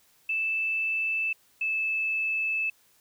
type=tone pair in turn; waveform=sine; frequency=2637 / 2620 Hz; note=E7 / E7; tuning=0 / -11 cents; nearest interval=unison; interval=11 cents; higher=first; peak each=-25 dBFS; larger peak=neither; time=0.29-1.33 / 1.61-2.7 s; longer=second; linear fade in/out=5 ms; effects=white hiss -63 dBFS RMS until 3 s